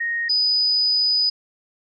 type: tone pair in turn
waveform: sine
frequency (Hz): 1864.7 / 4978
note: A#6 / D#8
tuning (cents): 0 / 0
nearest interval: octave + perfect fourth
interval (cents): 1700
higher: second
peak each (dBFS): -21 / -16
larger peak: second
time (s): 0-0.29 / 0.29-1.3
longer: second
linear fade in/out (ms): 10
effects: none